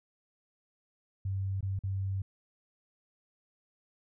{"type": "tone with dropouts", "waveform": "sine", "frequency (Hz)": 96.7, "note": "G2", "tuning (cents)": -23, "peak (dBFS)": -30, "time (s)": [1.25, 2.22], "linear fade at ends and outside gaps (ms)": 5, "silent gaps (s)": [[1.608, 1.627], [1.791, 1.836]], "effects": []}